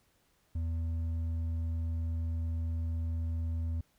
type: tone with hard clipping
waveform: sine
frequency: 82.2 Hz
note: E2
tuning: 4 cents flat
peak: -32 dBFS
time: 0.55-3.81 s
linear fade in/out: 5 ms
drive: 4 dB
effects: pink hiss -71 dBFS RMS until 3.98 s